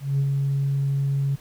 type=tone with ADSR envelope; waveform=sine; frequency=138.59 Hz; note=C#3; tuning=in tune; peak=-16 dBFS; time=0-1.36 s; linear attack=190 ms; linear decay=61 ms; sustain=-3 dB; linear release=14 ms; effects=tanh soft clip ceiling -16 dBFS + pink hiss -51 dBFS RMS until 1.4 s